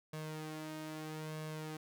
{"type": "tone with flanger", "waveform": "sawtooth", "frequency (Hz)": 155.56, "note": "D#3", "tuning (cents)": 0, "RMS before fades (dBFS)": -44, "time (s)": [0.13, 1.77], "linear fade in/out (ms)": 5, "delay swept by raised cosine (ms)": [1.8, 3.2], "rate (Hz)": 0.78, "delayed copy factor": 0.55, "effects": []}